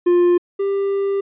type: tone pair in turn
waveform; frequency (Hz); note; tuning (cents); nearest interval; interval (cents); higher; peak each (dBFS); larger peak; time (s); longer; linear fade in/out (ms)
triangle; 351.9 / 395.8; F4 / G4; +13 / +17; major second; 204; second; -9 / -15; first; 0.06-0.38 / 0.59-1.21; second; 10
effects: resampled to 8000 Hz